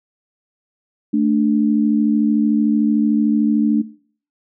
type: tone pair together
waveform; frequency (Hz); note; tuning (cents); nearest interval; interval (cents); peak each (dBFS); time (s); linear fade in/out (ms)
sine; 220 / 293.4; A3 / D4; 0 / -2; perfect fourth; 498; -16; 1.13-3.82; 10
effects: noise-tail reverb RT60 0.5 s tail -19 dB re dry